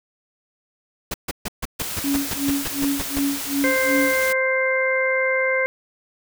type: noise bursts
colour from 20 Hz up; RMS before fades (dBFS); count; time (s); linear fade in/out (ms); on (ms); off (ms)
pink; -26; 13; 1.11-3.193; 5; 31; 140
type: noise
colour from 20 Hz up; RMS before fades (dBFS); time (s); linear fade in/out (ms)
white; -29; 1.79-4.33; 10
type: tone with tremolo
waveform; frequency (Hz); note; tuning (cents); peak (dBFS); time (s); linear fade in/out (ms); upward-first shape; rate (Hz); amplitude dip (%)
sine; 280; C#4; +18; -18; 2.04-4.19; 2; sine; 2.7; 100
type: harmonic tone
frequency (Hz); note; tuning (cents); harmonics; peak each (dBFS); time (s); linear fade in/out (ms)
523.3; C5; 0; 1 / 2 / 3 / 4; -21 / -30 / -25 / -22; 3.64-5.66; 0
effects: none